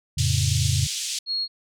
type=chord; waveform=sine; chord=F augmented; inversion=none; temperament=equal; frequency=87.31 / 110 / 138.59 Hz; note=F2 / A2 / C#3; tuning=0 / 0 / 0 cents; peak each=-24 dBFS; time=0.17-0.87 s; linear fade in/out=10 ms
type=band-pass noise; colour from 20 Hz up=white; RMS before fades=-29 dBFS; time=0.18-1.19 s; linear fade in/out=5 ms; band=2900 to 7700 Hz; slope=24 dB/octave
type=tone; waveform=sine; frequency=4300 Hz; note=C8; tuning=47 cents sharp; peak=-23 dBFS; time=1.26-1.48 s; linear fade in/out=50 ms
effects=none